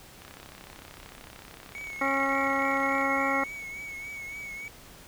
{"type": "click train", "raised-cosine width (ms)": 0.3, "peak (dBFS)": -29, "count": 94, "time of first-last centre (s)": [0.22, 3.013], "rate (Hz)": 33.3}
{"type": "tone with vibrato", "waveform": "triangle", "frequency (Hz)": 2225, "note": "C#7", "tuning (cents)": 6, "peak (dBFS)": -35, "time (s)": [1.75, 4.68], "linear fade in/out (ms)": 0, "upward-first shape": "triangle", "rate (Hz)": 3.5, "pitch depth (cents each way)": 49}
{"type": "harmonic tone", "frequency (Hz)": 273, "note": "C#4", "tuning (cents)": -26, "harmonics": [1, 2, 3, 4, 5, 7, 8], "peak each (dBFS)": [-32, -32, -32, -32, -32, -32, -32], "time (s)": [2.01, 3.44], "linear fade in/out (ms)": 5}
{"effects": ["pink hiss -50 dBFS RMS until 5.07 s"]}